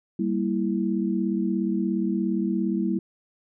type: chord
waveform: sine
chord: E diminished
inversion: first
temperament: equal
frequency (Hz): 196 / 233.1 / 329.6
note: G3 / Bb3 / E4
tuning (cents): 0 / 0 / 0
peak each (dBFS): -25 / -28 / -27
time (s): 0.19-2.99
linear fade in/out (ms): 5
effects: none